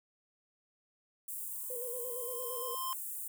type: high-pass noise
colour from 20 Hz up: white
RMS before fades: -41 dBFS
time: 1.28-3.28 s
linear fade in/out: 5 ms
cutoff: 7900 Hz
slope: 48 dB/octave
type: tone with exponential growth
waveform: square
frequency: 1046.5 Hz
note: C6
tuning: in tune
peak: -35 dBFS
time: 1.45-2.93 s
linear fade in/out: 0 ms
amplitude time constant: 320 ms
type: tone with vibrato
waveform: sine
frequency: 489.5 Hz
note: B4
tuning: 15 cents flat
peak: -40 dBFS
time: 1.7-2.75 s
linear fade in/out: 2 ms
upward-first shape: square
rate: 8.7 Hz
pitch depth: 54 cents each way
effects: none